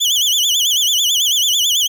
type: tone with vibrato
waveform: 30% pulse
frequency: 3199 Hz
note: G7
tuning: 34 cents sharp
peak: -10 dBFS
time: 0-1.88 s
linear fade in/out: 20 ms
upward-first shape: sine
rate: 9.1 Hz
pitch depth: 170 cents each way
effects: none